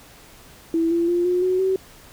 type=tone with pitch steps; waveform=sine; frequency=329.6 / 339.1 / 348.8 / 358.8 / 369.1 / 379.7 Hz; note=E4 / E4 / F4 / F4 / F#4 / F#4; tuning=0 / +49 / -2 / +47 / -4 / +45 cents; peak=-17 dBFS; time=0.74-1.76 s; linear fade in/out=2 ms; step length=170 ms; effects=pink hiss -47 dBFS RMS until 2.12 s